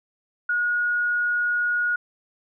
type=tone; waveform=sine; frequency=1446 Hz; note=F#6; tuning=40 cents flat; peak=-20 dBFS; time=0.49-1.96 s; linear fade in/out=5 ms; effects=none